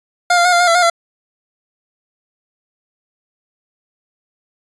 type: tone with pitch steps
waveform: 25% pulse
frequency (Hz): 708 / 694 / 720 / 695 / 711 / 673 / 713 / 679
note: F5 / F5 / F#5 / F5 / F5 / E5 / F5 / F5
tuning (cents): +23 / -11 / -47 / -9 / +31 / +36 / +36 / -49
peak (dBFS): -6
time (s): 0.3-0.9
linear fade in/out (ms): 5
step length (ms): 75
effects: resampled to 22050 Hz